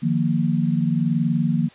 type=chord; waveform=sine; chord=Eb suspended second; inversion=none; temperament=equal with one note detuned; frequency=153.69 / 174.61 / 233.1 Hz; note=Eb3 / F3 / Bb3; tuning=-21 / 0 / 0 cents; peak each=-22 dBFS; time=0.02-1.69 s; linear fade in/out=20 ms; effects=white hiss -49 dBFS RMS until 1.74 s + resampled to 8000 Hz